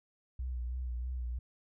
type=tone with vibrato; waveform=sine; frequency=61.74 Hz; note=B1; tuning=in tune; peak=-34 dBFS; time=0.39-1.39 s; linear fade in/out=5 ms; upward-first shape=sine; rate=3.1 Hz; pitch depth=50 cents each way; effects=none